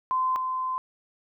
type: tone pair in turn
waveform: sine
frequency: 1031 / 1031 Hz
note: C6 / C6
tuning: -26 / -26 cents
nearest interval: unison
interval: 0 cents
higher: neither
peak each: -22 / -26 dBFS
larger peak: first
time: 0.11-0.36 / 0.36-0.78 s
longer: second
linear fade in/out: 0 ms
effects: none